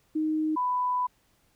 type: tone pair in turn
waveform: sine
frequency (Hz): 311.1 / 995.1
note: D#4 / B5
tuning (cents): 0 / +13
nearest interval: octave + minor sixth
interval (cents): 2013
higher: second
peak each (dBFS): -24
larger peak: neither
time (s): 0.15-0.56 / 0.56-1.07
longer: second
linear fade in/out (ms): 10
effects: pink hiss -67 dBFS RMS until 1.55 s